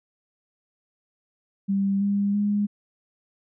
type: tone with pitch steps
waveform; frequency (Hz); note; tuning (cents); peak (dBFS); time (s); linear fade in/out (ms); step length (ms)
sine; 196.9 / 201.2 / 205.5; G3 / G3 / G#3; +8 / +45 / -18; -20; 1.68-2.67; 20; 330
effects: none